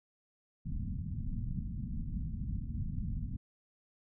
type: low-pass noise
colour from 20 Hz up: pink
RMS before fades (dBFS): -37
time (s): 0.65-3.37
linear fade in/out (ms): 10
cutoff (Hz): 230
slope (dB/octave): 48
effects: none